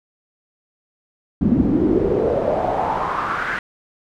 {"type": "noise with band-pass filter sweep", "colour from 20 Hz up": "brown", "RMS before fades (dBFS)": -19, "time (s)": [1.41, 3.59], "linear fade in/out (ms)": 2, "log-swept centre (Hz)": [210, 1700], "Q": 4.2, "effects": []}